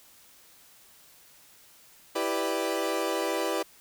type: chord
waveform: 30% pulse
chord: E minor seventh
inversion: none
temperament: equal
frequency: 329.6 / 392 / 493.9 / 587.3 Hz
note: E4 / G4 / B4 / D5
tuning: 0 / 0 / 0 / 0 cents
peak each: -30 dBFS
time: 2.15-3.63 s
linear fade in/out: 10 ms
effects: white hiss -56 dBFS RMS until 3.8 s